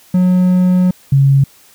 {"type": "tone pair in turn", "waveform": ["triangle", "sine"], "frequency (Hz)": [182.1, 137.53], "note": ["F#3", "C#3"], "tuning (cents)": [-27, -13], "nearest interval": "perfect fourth", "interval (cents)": 486, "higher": "first", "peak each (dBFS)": -6, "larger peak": "neither", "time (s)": [[0.14, 0.91], [1.12, 1.44]], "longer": "first", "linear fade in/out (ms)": 5, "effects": ["white hiss -46 dBFS RMS until 1.74 s"]}